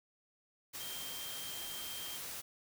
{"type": "tone in noise", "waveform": "sine", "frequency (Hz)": 3169, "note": "G7", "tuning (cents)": 18, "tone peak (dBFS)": -46, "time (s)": [0.79, 2.18], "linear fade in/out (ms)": 20, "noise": "white", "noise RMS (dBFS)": -44, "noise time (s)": [0.73, 2.42], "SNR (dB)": -5, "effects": []}